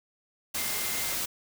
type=tone in noise; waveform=sine; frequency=2093 Hz; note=C7; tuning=in tune; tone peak=-40 dBFS; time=0.57-1.15 s; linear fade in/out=10 ms; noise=white; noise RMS=-31 dBFS; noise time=0.54-1.26 s; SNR=-12 dB; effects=none